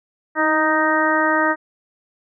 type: harmonic tone with a mistuned harmonic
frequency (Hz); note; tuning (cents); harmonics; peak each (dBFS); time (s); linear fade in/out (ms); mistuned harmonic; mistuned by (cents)
311.1; D#4; 0; 1 / 2 / 3 / 4 / 5 / 6; -22 / -22 / -22 / -22 / -22 / -22; 0.35-1.56; 50; 1; +30
effects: none